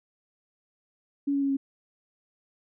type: tone with pitch steps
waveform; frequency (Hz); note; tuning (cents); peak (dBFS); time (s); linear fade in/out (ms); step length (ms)
sine; 282.1 / 279.2 / 276.3 / 273.4; C#4 / C#4 / C#4 / C#4; +30 / +13 / -6 / -24; -23; 1.27-1.57; 10; 75
effects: none